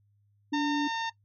sine tone, 290 Hz, D4, 22 cents flat, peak -26 dBFS, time 0.52-0.88 s, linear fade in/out 10 ms
harmonic tone, 910 Hz, A#5, 42 cents flat, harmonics 1 / 2 / 3 / 4 / 5 / 6 / 7, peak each -31 / -36 / -42 / -39 / -47 / -49 / -49 dBFS, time 0.53-1.1 s, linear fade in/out 10 ms
effects noise-tail reverb RT60 0.1 s tail -18 dB re dry + added 102 Hz sine -64 dBFS peak until 1.24 s

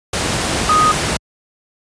sine tone in noise, 1245 Hz, D#6, 1 cent sharp, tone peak -10 dBFS, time 0.69-0.92 s, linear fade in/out 5 ms, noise pink, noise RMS -18 dBFS, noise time 0.13-1.17 s, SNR +5 dB, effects high-pass 60 Hz 12 dB/octave + resampled to 22050 Hz

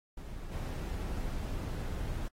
brown noise with level steps, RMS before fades -42 / -36 dBFS, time 0.17-2.28 s, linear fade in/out 5 ms, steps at 0.51 s, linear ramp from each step 20 ms, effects AAC 48 kbps

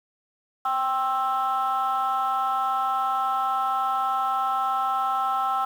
sine chord, C major, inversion second, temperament equal with one note detuned, 784 / 1063 / 1318.5 Hz, G5 / C6 / E6, 0 / +27 / 0 cents, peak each -24 / -28 / -24 dBFS, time 0.65-5.65 s, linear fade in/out 5 ms, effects tanh soft clip ceiling -17 dBFS + 8-bit

